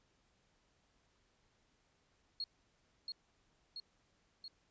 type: tone with echo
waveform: sine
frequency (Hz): 4300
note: C8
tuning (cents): +47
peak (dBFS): -37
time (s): 2.4-2.44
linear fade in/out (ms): 2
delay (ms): 680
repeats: 3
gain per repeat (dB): -3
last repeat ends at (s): 4.48
effects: pink hiss -75 dBFS RMS until 4.7 s + resampled to 16000 Hz